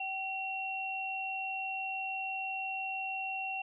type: tone pair together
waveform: sine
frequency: 767 / 2733 Hz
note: G5 / F7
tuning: -38 / -38 cents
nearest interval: octave + minor seventh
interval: 2200 cents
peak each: -38 / -36 dBFS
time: 0-3.62 s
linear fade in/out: 5 ms
effects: none